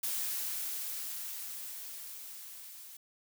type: noise with level ramp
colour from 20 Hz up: blue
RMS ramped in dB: -34 to -50 dBFS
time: 0.03-2.97 s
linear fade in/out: 5 ms
effects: none